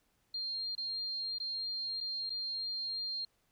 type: tone with dropouts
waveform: sine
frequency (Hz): 4201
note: C8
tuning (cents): +6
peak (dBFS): -35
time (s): 0.34-3.25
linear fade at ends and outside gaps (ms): 5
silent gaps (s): 0.752-0.778 / 1.385-1.4 / 2.005-2.009 / 2.296-2.302
effects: pink hiss -75 dBFS RMS until 3.51 s